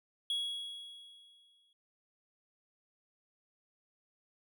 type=tone with exponential decay; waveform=triangle; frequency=3334 Hz; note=G#7; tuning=6 cents sharp; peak=-29 dBFS; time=0.3-1.73 s; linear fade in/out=2 ms; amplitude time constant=310 ms; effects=none